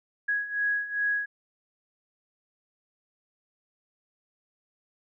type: beating tone pair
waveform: sine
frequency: 1661.2 / 1663.7 Hz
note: G#6 / G#6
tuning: 0 / +3 cents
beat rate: 2.5 Hz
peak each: -31 / -27 dBFS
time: 0.28-1.26 s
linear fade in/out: 10 ms
effects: none